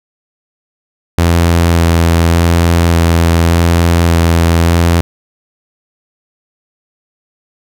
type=tone with vibrato; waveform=sawtooth; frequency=84.3 Hz; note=E2; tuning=39 cents sharp; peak=-3 dBFS; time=1.18-5.01 s; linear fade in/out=0 ms; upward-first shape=square; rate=0.86 Hz; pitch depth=11 cents each way; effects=none